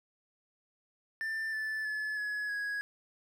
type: tone with pitch steps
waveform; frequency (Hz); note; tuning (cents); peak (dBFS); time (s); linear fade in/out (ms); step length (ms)
triangle; 1781 / 1750.4 / 1720.3 / 1690.8 / 1661.7; A6 / A6 / A6 / G#6 / G#6; +21 / -9 / -39 / +31 / +1; -31; 1.21-2.81; 0; 320
effects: none